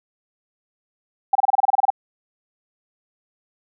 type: tone bursts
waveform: sine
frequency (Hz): 784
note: G5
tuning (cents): 0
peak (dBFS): -11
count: 12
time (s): 1.33-1.903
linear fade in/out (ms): 5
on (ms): 23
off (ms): 27
effects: none